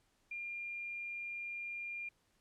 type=tone; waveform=sine; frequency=2400 Hz; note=D7; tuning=37 cents sharp; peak=-40 dBFS; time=0.31-2.09 s; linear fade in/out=5 ms; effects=pink hiss -75 dBFS RMS until 2.4 s + low-pass 11000 Hz 12 dB/octave